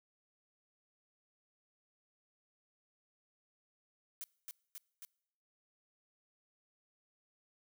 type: noise with echo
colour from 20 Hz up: blue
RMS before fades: -44 dBFS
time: 4.21-4.24 s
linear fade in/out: 0 ms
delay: 270 ms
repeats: 3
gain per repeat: -2 dB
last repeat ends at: 5.05 s
effects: noise-tail reverb RT60 0.8 s tail -25 dB re dry